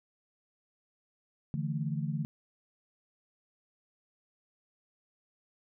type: chord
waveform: sine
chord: D suspended second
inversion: none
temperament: equal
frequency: 146.83 / 164.81 / 220 Hz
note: D3 / E3 / A3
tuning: 0 / 0 / 0 cents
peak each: -33 / -35 / -38 dBFS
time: 1.54-2.25 s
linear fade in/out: 0 ms
effects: none